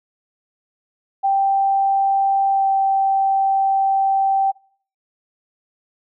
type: tone with pitch glide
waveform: sine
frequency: 784 to 779 Hz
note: G5 to G5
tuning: 0 to -11 cents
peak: -14 dBFS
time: 1.23-4.52 s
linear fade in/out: 20 ms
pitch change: -11 cents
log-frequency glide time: 2.51-2.66 s
effects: noise-tail reverb RT60 0.5 s tail -22 dB re dry